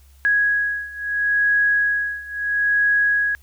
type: beating tone pair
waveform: sine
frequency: 1661.2 / 1661.95 Hz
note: G#6 / G#6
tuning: 0 / +1 cents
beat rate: 0.75 Hz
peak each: -21 / -19 dBFS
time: 0.25-3.35 s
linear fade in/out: 0 ms
effects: added 68 Hz sine -47 dBFS peak until 3.42 s + white hiss -58 dBFS RMS until 3.42 s